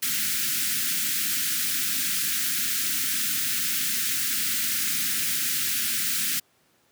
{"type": "band-stop noise", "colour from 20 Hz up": "white", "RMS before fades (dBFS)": -26, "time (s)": [0.02, 6.4], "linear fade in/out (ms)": 10, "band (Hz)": [300, 1400], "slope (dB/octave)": 48, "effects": ["pink hiss -64 dBFS RMS until 6.91 s", "high-pass 150 Hz 12 dB/octave"]}